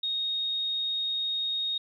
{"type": "tone", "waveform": "sine", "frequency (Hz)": 3729, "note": "A#7", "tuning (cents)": 0, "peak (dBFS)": -27, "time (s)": [0.03, 1.78], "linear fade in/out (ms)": 5, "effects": ["11-bit"]}